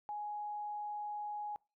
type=tone; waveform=sine; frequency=834 Hz; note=G#5; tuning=7 cents sharp; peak=-38 dBFS; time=0.09-1.56 s; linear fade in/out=0 ms; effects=noise-tail reverb RT60 0.3 s tail -25 dB re dry